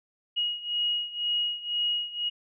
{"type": "beating tone pair", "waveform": "sine", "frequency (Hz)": [2889, 2891], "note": ["F#7", "F#7"], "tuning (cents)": [-42, -41], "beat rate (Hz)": 2, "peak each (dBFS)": [-28, -31], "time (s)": [0.36, 2.3], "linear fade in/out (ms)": 20, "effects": []}